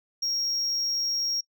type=tone; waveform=sine; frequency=5588 Hz; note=F8; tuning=in tune; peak=-22 dBFS; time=0.22-1.41 s; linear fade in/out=10 ms; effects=noise-tail reverb RT60 0.1 s tail -26 dB re dry + tanh soft clip ceiling -24 dBFS